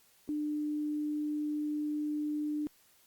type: tone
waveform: sine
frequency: 299.2 Hz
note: D4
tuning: 32 cents sharp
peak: -31 dBFS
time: 0.29-2.67 s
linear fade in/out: 0 ms
effects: white hiss -65 dBFS RMS until 3.06 s + Opus 48 kbps